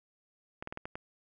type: clicks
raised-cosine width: 0.5 ms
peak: -24 dBFS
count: 6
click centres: 0.625 / 0.674 / 0.725 / 0.774 / 0.855 / 0.955 s
effects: none